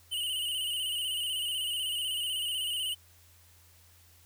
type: tone with vibrato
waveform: square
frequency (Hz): 2958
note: F#7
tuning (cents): -1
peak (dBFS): -31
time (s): 0.11-2.95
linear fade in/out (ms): 20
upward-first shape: square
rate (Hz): 16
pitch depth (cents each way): 52
effects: added 86 Hz sine -60 dBFS peak until 4.25 s + white hiss -61 dBFS RMS until 4.25 s